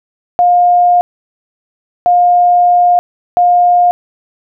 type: tone bursts at uneven times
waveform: sine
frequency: 709 Hz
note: F5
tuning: 26 cents sharp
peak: -5 dBFS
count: 3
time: 0.39-1.01 / 2.06-2.99 / 3.37-3.91 s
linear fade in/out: 0 ms
effects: none